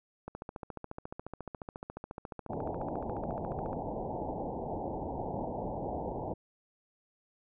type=click train; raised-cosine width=1 ms; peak=-26 dBFS; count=50; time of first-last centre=0.28-3.731 s; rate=14.2 Hz
type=low-pass noise; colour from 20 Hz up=white; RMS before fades=-37 dBFS; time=2.49-6.34 s; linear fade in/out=10 ms; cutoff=900 Hz; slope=96 dB/octave
effects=none